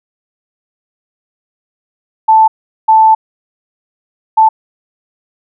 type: tone bursts at uneven times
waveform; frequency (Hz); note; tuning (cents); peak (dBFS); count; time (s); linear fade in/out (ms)
sine; 880; A5; 0; -3; 3; 2.28-2.48 / 2.88-3.15 / 4.37-4.49; 10
effects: none